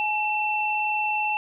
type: tone pair together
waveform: sine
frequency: 847 / 2689 Hz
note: G#5 / E7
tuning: +34 / +34 cents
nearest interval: octave + minor sixth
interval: 2000 cents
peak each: -25 dBFS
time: 0-1.37 s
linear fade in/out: 0 ms
effects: none